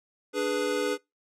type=chord; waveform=square; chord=G# diminished; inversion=second; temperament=equal; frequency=293.7 / 415.3 / 493.9 Hz; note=D4 / G#4 / B4; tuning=0 / 0 / 0 cents; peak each=-33 / -30 / -30 dBFS; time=0.33-0.98 s; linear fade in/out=50 ms; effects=noise-tail reverb RT60 0.2 s tail -24 dB re dry + low-pass 10000 Hz 12 dB/octave